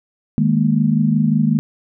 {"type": "chord", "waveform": "sine", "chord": "D# suspended fourth", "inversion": "none", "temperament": "equal", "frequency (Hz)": [155.56, 207.7, 233.1], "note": ["D#3", "G#3", "A#3"], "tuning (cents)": [0, 0, 0], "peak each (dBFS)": -17, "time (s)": [0.38, 1.59], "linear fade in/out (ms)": 0, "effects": []}